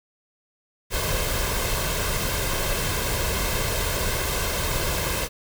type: noise with comb filter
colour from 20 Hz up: pink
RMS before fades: -25 dBFS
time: 0.9-5.29 s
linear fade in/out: 50 ms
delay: 1.9 ms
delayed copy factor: +0.55
effects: none